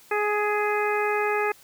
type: harmonic tone with a mistuned harmonic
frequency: 418.1 Hz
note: G#4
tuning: 12 cents sharp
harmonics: 1 / 2 / 3 / 4 / 5 / 6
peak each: -25 / -28 / -30 / -31 / -32 / -33 dBFS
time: 0.11-1.52 s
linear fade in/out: 5 ms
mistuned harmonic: 5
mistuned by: -19 cents
effects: white hiss -53 dBFS RMS until 1.63 s